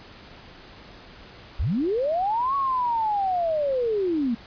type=linear two-way sweep; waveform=sine; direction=up then down; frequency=41.2 to 1123 to 220.3 Hz; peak=-21 dBFS; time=1.59-4.35 s; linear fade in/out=10 ms; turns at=2.55 s; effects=pink hiss -46 dBFS RMS until 4.46 s + resampled to 11025 Hz